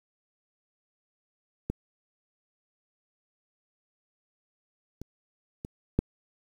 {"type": "clicks", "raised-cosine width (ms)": 3, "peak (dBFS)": [-16, -26, -23, -9], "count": 4, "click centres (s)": [1.7, 5.016, 5.649, 5.99], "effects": ["8-bit"]}